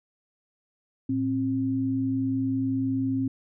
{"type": "tone pair together", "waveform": "sine", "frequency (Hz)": [111.9, 266.1], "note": ["A2", "C4"], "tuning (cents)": [30, 29], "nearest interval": "octave + minor third", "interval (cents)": 1499, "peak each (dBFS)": [-31, -24], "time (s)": [1.09, 3.28], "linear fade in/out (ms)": 5, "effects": []}